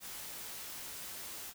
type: noise with comb filter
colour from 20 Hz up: white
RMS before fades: -45 dBFS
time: 0-1.54 s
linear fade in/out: 50 ms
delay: 17 ms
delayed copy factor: -0.5
effects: none